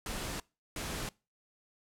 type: noise bursts at uneven times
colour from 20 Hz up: pink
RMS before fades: -38 dBFS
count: 2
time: 0.06-0.4 / 0.76-1.09 s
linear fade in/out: 2 ms
effects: noise-tail reverb RT60 0.3 s tail -24 dB re dry + low-pass 12000 Hz 12 dB/octave